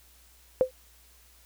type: tone with exponential decay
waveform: sine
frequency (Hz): 514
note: C5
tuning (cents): -31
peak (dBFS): -14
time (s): 0.61-0.71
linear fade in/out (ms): 0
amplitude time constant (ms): 21
effects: added 60 Hz sine -59 dBFS peak until 1.45 s + white hiss -59 dBFS RMS until 1.45 s